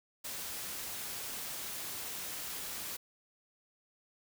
white noise, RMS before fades -41 dBFS, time 0.24-2.97 s, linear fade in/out 10 ms, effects none

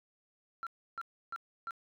sine tone bursts, 1360 Hz, F6, 46 cents flat, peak -35 dBFS, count 4, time 0.63-1.708 s, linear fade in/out 0 ms, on 37 ms, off 310 ms, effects tanh soft clip ceiling -34 dBFS

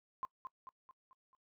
sine tone with echo, 1047 Hz, C6, 1 cent sharp, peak -36 dBFS, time 0.23-0.25 s, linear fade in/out 0 ms, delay 220 ms, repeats 5, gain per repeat -6 dB, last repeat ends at 1.35 s, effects noise-tail reverb RT60 0.1 s tail -22 dB re dry

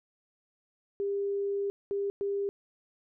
sine tone bursts at uneven times, 400.1 Hz, G4, 35 cents sharp, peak -28 dBFS, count 3, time 1-1.7 / 1.91-2.1 / 2.21-2.49 s, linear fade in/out 0 ms, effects none

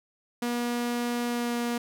sawtooth tone with pitch glide, 240.2 to 238.3 Hz, B3 to A#3, -48 to +38 cents, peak -23 dBFS, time 0.42-1.78 s, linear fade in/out 5 ms, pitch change -14 cents, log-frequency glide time 1.27-1.57 s, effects none

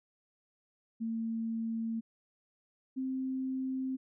sine tone pair in turn, 226.3 / 261.9 Hz, A3 / C4, +49 / +2 cents, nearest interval minor third, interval 253 cents, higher second, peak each -32 / -32 dBFS, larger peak neither, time 1-2.01 / 2.96-3.97 s, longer neither, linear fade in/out 20 ms, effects none

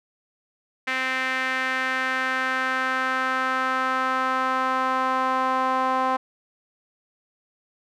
sawtooth tone with band-pass filter sweep, 260 Hz, C4, 11 cents flat, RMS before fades -24 dBFS, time 0.87-6.17 s, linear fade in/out 10 ms, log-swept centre 2000 to 970 Hz, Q 2.8, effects none

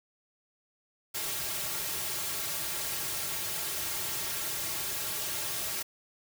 white noise with comb filter, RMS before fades -34 dBFS, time 1.14-5.83 s, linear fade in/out 10 ms, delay 4 ms, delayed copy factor -0.95, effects none

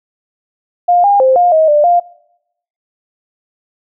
sine tone with pitch steps, 706 / 808 / 523 / 708 / 633 / 593 / 700 Hz, F5 / G#5 / C5 / F5 / D#5 / D5 / F5, +19 / -48 / -1 / +23 / +30 / +17 / +4 cents, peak -6 dBFS, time 0.88-2 s, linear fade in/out 10 ms, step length 160 ms, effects noise-tail reverb RT60 0.8 s tail -23 dB re dry

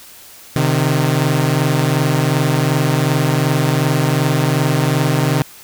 sawtooth tone pair together, 130.81 / 153.49 Hz, C3 / D#3, 0 / -23 cents, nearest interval minor third, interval 277 cents, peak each -12 dBFS, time 0.56-5.42 s, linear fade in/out 0 ms, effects white hiss -40 dBFS RMS until 5.63 s

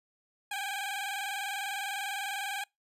15% pulse tone with vibrato, 797 Hz, G5, 28 cents sharp, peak -27 dBFS, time 0.51-2.64 s, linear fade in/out 5 ms, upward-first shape square, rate 20 Hz, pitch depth 55 cents each way, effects noise-tail reverb RT60 0.2 s tail -26 dB re dry + resampled to 32000 Hz

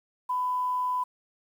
sine tone with quantisation, 1000 Hz, B5, 21 cents sharp, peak -25 dBFS, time 0.29-1.04 s, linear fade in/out 10 ms, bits 9, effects none

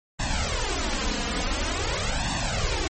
pink noise with flanger, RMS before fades -26 dBFS, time 0.19-2.88 s, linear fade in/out 10 ms, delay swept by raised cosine 1.1 to 4.2 ms, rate 0.47 Hz, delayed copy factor +0.95, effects MP3 32 kbps

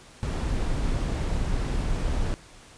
brown noise, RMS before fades -26 dBFS, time 0.23-2.34 s, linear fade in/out 0 ms, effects pink hiss -50 dBFS RMS until 2.77 s + resampled to 22050 Hz

